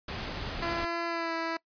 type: noise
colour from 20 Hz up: pink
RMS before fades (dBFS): -36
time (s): 0.08-0.85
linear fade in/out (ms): 5
type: tone with pitch glide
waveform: 10% pulse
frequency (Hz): 338.7 to 329.2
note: E4 to E4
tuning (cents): +47 to -2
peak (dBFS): -22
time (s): 0.62-1.57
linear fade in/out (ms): 5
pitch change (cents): -49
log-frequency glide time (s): 1.06-1.34
effects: noise-tail reverb RT60 0.1 s tail -23 dB re dry + resampled to 11025 Hz